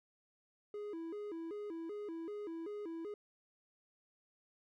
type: tone with vibrato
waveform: triangle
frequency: 370 Hz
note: F#4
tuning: in tune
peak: -39 dBFS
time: 0.74-3.14 s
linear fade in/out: 2 ms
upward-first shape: square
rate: 2.6 Hz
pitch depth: 200 cents each way
effects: none